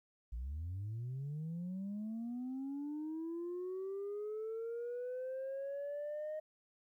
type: linear sweep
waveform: sine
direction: up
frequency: 53.9 to 622.3 Hz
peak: -37 dBFS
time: 0.32-6.4 s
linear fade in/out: 10 ms
effects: tanh soft clip ceiling -37 dBFS + 13-bit